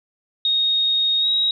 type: tone with pitch glide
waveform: sine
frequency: 3729 to 3812 Hz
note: A#7 to A#7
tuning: 0 to +38 cents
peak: -16 dBFS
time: 0.45-1.51 s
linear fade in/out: 2 ms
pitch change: +38 cents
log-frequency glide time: 1.2-1.27 s
effects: none